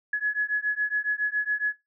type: beating tone pair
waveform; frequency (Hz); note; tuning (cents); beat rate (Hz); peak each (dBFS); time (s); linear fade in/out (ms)
sine; 1689 / 1696.2; G#6 / G#6; +29 / +36; 7.2; -27; 0.13-1.73; 5
effects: noise-tail reverb RT60 0.2 s tail -19 dB re dry